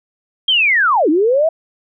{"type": "linear two-way sweep", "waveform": "sine", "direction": "down then up", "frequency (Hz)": [3253, 287.5, 668], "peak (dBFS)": -10, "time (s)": [0.48, 1.49], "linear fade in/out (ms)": 5, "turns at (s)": 1.09, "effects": []}